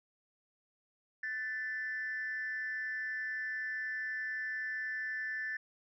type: tone with amplitude modulation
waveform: sine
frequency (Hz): 1764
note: A6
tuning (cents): +4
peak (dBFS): -31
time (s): 1.23-5.57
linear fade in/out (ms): 5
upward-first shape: sine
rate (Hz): 249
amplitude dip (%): 70
effects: tanh soft clip ceiling -29 dBFS